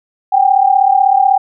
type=tone pair together; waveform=sine; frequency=763.9 / 800 Hz; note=G5 / G5; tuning=-45 / +35 cents; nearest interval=minor second; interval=80 cents; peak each=-10 dBFS; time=0.32-1.38 s; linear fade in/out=10 ms; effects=none